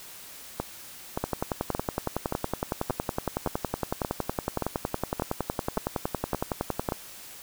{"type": "two click trains", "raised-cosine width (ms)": 1, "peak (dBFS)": [-13, -12], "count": [12, 62], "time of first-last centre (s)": [[0.6, 6.922], [1.24, 6.888]], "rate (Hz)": [1.74, 10.8], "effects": ["white hiss -45 dBFS RMS until 7.42 s"]}